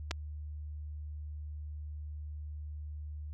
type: clicks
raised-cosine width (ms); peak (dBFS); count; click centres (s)
0.2; -18; 2; 0.11 / 0.113
effects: added 75 Hz sine -39 dBFS peak until 3.33 s